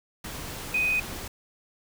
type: tone in noise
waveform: sine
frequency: 2500 Hz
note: D#7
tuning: 8 cents sharp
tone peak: -22 dBFS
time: 0.74-1 s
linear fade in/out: 5 ms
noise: pink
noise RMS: -37 dBFS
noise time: 0.24-1.28 s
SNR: +12 dB
effects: none